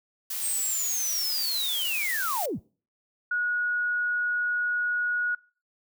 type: noise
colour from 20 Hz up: blue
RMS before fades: -32 dBFS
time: 0.3-2.46 s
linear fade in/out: 5 ms
type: linear sweep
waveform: sine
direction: down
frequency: 8610 to 41.2 Hz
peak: -27 dBFS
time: 0.4-2.6 s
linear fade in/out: 50 ms
type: tone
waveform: sine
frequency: 1454 Hz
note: F#6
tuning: 31 cents flat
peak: -24 dBFS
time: 3.31-5.35 s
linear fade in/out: 5 ms
effects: noise-tail reverb RT60 0.4 s tail -24 dB re dry